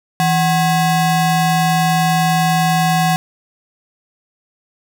square ring-modulated tone, 455 Hz, A#4, 42 cents flat, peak -10 dBFS, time 0.2-3.16 s, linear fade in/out 0 ms, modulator 290 Hz, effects none

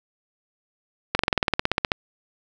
slowing click train, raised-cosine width 0.3 ms, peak -3 dBFS, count 15, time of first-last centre 1.15-1.918 s, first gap 42 ms, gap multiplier 1.04, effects none

